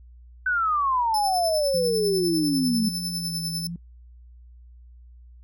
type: exponential sweep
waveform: sine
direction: down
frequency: 1529 to 207.7 Hz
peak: -20 dBFS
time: 0.46-2.89 s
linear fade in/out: 5 ms
type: tone with tremolo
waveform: sawtooth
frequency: 5274 Hz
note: E8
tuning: in tune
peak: -24 dBFS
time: 1.14-3.67 s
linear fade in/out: 2 ms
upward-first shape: sine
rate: 10 Hz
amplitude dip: 55%
type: tone with vibrato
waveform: sine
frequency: 171.7 Hz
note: F3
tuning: 29 cents flat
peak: -30 dBFS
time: 1.74-3.76 s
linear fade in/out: 2 ms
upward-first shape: sine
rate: 1 Hz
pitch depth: 63 cents each way
effects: noise-tail reverb RT60 0.1 s tail -24 dB re dry + added 60 Hz sine -45 dBFS peak until 5.43 s